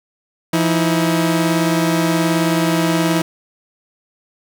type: tone pair together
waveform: sawtooth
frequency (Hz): 169.39 / 320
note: E3 / D#4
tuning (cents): +47 / +49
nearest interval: major seventh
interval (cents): 1102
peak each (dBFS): -13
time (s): 0.53-3.22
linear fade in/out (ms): 5
effects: none